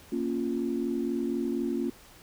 sine chord, Bb minor, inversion none, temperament equal, 233.1 / 277.2 / 349.2 Hz, Bb3 / Db4 / F4, 0 / 0 / 0 cents, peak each -31 dBFS, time 0.12-1.9 s, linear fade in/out 5 ms, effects tanh soft clip ceiling -17 dBFS + pink hiss -53 dBFS RMS until 2.22 s

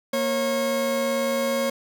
40% pulse tone pair together, 233.5 / 544.9 Hz, A#3 / C#5, +3 / -30 cents, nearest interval octave + minor third, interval 1467 cents, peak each -27 / -22 dBFS, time 0.13-1.7 s, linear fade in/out 5 ms, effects none

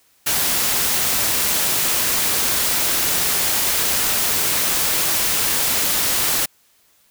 white noise, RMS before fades -19 dBFS, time 0.26-6.46 s, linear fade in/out 10 ms, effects white hiss -58 dBFS RMS until 7.1 s

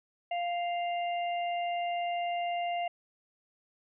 harmonic tone, 698 Hz, F5, 1 cent flat, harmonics 1 / 3 / 4, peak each -30 / -42 / -42 dBFS, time 0.31-2.88 s, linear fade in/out 5 ms, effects none

